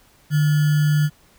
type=tone with sample-and-hold; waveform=sine; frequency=150 Hz; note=D3; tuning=37 cents sharp; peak=-14 dBFS; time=0.3-1.1 s; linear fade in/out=50 ms; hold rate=1575 Hz; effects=pink hiss -55 dBFS RMS until 1.38 s